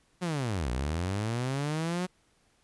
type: linear two-way sweep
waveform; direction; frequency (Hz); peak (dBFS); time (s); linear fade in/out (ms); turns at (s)
sawtooth; down then up; 185 to 58.27 to 185; -25; 0.21-2.07; 20; 0.7
effects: pink hiss -68 dBFS RMS until 2.63 s + resampled to 24000 Hz